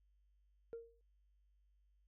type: tone with exponential decay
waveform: sine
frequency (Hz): 462.4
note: A#4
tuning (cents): -14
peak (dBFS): -40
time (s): 0.73-1.01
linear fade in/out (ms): 0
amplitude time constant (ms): 59
effects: tanh soft clip ceiling -41 dBFS + added 50 Hz sine -70 dBFS peak until 2.07 s